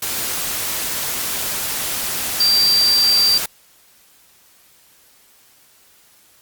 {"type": "tone in noise", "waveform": "sine", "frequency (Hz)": 4699, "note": "D8", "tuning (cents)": 0, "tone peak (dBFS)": -12, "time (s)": [2.4, 3.38], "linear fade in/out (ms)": 5, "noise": "white", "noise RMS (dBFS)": -23, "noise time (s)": [0.02, 3.46], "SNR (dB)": 8, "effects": ["white hiss -52 dBFS RMS until 6.41 s", "Opus 48 kbps"]}